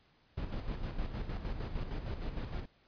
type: noise with tremolo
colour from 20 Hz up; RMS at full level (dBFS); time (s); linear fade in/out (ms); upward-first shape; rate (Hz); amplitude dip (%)
brown; -36; 0.37-2.66; 10; square; 6.5; 50
effects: pink hiss -68 dBFS RMS until 2.87 s + resampled to 11025 Hz